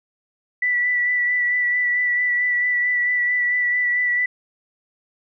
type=tone with vibrato; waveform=sine; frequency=1967 Hz; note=B6; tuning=7 cents flat; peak=-17 dBFS; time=0.62-4.26 s; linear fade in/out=5 ms; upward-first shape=sine; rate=4.5 Hz; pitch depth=18 cents each way; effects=none